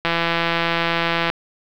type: click train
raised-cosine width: 0.3 ms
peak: -3 dBFS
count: 211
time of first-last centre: 0.05-1.3 s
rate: 168 Hz
effects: low-pass 4000 Hz 12 dB/octave + 7-bit